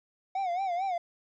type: tone with vibrato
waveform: triangle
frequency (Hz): 736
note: F#5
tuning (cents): -9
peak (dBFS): -26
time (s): 0.35-0.98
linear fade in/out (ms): 5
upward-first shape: sine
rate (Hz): 4.5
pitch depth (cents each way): 120
effects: resampled to 16000 Hz + 11-bit